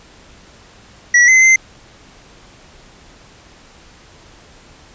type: tone with pitch steps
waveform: square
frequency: 1938 / 2053 / 2075 Hz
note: B6 / C7 / C7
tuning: -33 / -33 / -15 cents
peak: -7 dBFS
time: 1.14-1.56 s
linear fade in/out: 5 ms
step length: 140 ms
effects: pink hiss -44 dBFS RMS until 4.94 s + resampled to 16000 Hz